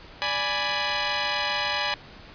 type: chord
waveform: 10% pulse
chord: G# diminished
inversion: second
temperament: equal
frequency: 587.3 / 830.6 / 987.8 Hz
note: D5 / G#5 / B5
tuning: 0 / 0 / 0 cents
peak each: -22 / -19 / -20 dBFS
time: 0.22-1.94 s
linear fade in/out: 0 ms
effects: pink hiss -46 dBFS RMS until 2.34 s + resampled to 11025 Hz